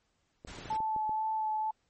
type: clicks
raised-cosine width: 2 ms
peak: -32 dBFS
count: 7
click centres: 0.449 / 0.587 / 0.657 / 0.728 / 0.804 / 0.963 / 1.094 s
type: noise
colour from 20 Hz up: pink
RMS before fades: -46 dBFS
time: 0.47-0.77 s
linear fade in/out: 5 ms
type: tone with vibrato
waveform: sine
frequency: 870 Hz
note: A5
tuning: 20 cents flat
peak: -29 dBFS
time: 0.7-1.71 s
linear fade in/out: 5 ms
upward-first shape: sine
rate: 2.1 Hz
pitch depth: 14 cents each way
effects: pink hiss -75 dBFS RMS until 1.89 s + MP3 32 kbps